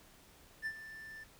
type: tone with ADSR envelope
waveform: triangle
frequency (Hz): 1770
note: A6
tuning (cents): +10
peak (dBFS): -32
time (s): 0.62-1.24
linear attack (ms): 41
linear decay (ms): 63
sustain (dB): -13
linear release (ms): 8
effects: pink hiss -61 dBFS RMS until 1.39 s